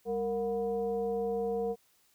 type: tone with frequency modulation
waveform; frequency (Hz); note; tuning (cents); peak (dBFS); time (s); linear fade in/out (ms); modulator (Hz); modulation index
sine; 463; A#4; -12; -29; 0.05-1.76; 50; 263; 0.68
effects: white hiss -68 dBFS RMS until 2.14 s